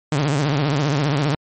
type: tone with vibrato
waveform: sawtooth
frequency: 144.5 Hz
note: D3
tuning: 28 cents flat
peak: -13 dBFS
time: 0.12-1.35 s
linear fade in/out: 2 ms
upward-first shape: sine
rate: 15 Hz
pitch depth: 130 cents each way
effects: MP3 32 kbps